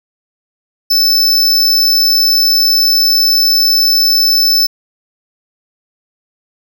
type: tone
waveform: square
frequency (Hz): 5274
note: E8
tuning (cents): 0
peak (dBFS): -8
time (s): 0.9-4.67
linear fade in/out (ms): 10
effects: none